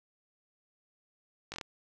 slowing click train, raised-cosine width 0.2 ms, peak -22 dBFS, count 5, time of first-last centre 1.52-1.612 s, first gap 19 ms, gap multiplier 1.13, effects none

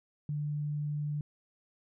sine tone, 148 Hz, D3, 14 cents sharp, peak -31 dBFS, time 0.29-1.21 s, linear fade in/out 2 ms, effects none

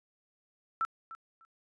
sine tone with echo, 1330 Hz, E6, 15 cents sharp, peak -27 dBFS, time 0.81-0.85 s, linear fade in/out 0 ms, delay 300 ms, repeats 2, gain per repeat -15 dB, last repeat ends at 1.45 s, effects resampled to 22050 Hz

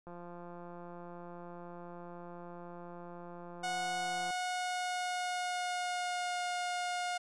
click train, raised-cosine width 1 ms, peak -35 dBFS, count 738, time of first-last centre 0.07-4.306 s, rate 174 Hz
sawtooth tone with pitch glide, 731 to 714.7 Hz, F#5 to F5, -21 to +40 cents, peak -30 dBFS, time 3.63-7.18 s, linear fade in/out 10 ms, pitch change -39 cents, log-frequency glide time 4.01-6.42 s
effects resampled to 22050 Hz

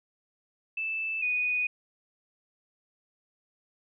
sine tone pair in turn, 2637 / 2479 Hz, E7 / D#7, 0 / -7 cents, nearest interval minor second, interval 107 cents, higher first, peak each -29 / -25 dBFS, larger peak second, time 0.77-1.22 / 1.22-1.67 s, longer neither, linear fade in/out 5 ms, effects none

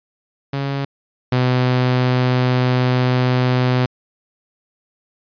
sawtooth tone pair in turn, 138.59 / 126.3 Hz, C#3 / B2, 0 / +39 cents, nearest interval major second, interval 161 cents, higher first, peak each -16 / -10 dBFS, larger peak second, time 0.53-0.85 / 1.32-3.86 s, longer second, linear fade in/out 5 ms, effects resampled to 11025 Hz

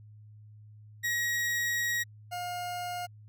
40% pulse tone pair in turn, 1899 / 711.3 Hz, A#6 / F5, +32 / +32 cents, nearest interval octave + perfect fourth, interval 1700 cents, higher first, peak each -27 / -33 dBFS, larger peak first, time 1.03-2.04 / 2.31-3.07 s, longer first, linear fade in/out 20 ms, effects added 106 Hz sine -49 dBFS peak until 3.28 s

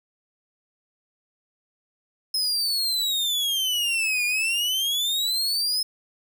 40% pulse exponential two-way sweep, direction down then up, 5170 to 2412 to 5170 Hz, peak -21 dBFS, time 2.34-5.83 s, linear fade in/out 5 ms, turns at 4.25 s, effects none

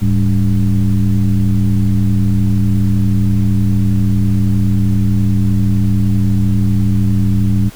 sine tone with frequency modulation, 106.9 Hz, A2, 49 cents flat, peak -9 dBFS, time 0.01-7.7 s, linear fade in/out 20 ms, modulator 90.6 Hz, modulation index 1.2, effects pink hiss -38 dBFS RMS until 7.75 s

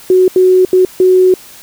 sine tone bursts at uneven times, 370 Hz, F#4, in tune, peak -4 dBFS, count 4, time 0.1-0.28 / 0.36-0.65 / 0.73-0.85 / 1-1.34 s, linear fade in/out 2 ms, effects white hiss -36 dBFS RMS until 1.62 s

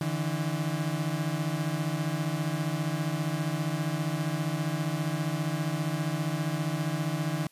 35% pulse beating tone pair, 147.7 / 162.7 Hz, D3 / E3, +10 / -22 cents, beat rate 15 Hz, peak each -29 dBFS, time 0.01-7.47 s, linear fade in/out 2 ms, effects white hiss -63 dBFS RMS until 7.51 s + resampled to 32000 Hz

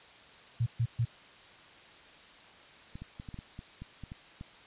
sine tone bursts, 117.2 Hz, A#2, 10 cents sharp, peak -25 dBFS, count 3, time 0.6-1.052 s, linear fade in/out 10 ms, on 64 ms, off 130 ms
clicks, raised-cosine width 5 ms, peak -30 dBFS, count 11, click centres 2.955 / 3.02 / 3.199 / 3.288 / 3.343 / 3.389 / 3.591 / 3.82 / 4.037 / 4.119 / 4.411 s
effects white hiss -54 dBFS RMS until 4.66 s + resampled to 8000 Hz

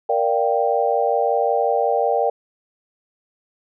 sine chord, G minor seventh, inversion first, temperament equal, 466.2 / 587.3 / 698.5 / 784 Hz, Bb4 / D5 / F5 / G5, 0 / 0 / 0 / 0 cents, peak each -21 / -22 / -23 / -21 dBFS, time 0.09-2.3 s, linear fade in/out 5 ms, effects none

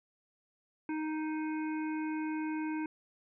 harmonic tone, 311.1 Hz, D#4, in tune, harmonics 1 / 3 / 5 / 7 / 8, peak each -33 / -43 / -47 / -50 / -51 dBFS, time 0.89-2.86 s, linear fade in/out 2 ms, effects none

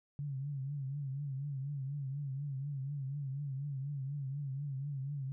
sine tone with vibrato, 139 Hz, C#3, 5 cents sharp, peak -36 dBFS, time 0.19-5.32 s, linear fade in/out 0 ms, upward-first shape triangle, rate 4.1 Hz, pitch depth 110 cents each way, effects none

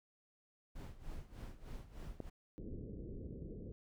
brown noise with tremolo, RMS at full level -45 dBFS, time 0.75-2.3 s, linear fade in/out 10 ms, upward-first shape sine, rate 3.3 Hz, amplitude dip 80%
click, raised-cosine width 2 ms, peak -29 dBFS, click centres 2.203 s
pink low-pass noise, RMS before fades -47 dBFS, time 2.58-3.72 s, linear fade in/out 0 ms, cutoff 480 Hz, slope 48 dB/octave
effects none

